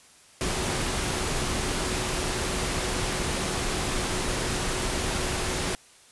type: tone in noise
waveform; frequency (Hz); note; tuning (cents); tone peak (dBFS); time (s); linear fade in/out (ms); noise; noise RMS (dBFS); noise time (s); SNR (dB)
sine; 367.8; F#4; -10; -37; 0.41-5.75; 0; pink; -28; 0.41-5.75; -12
effects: white hiss -54 dBFS RMS until 6.11 s + resampled to 24000 Hz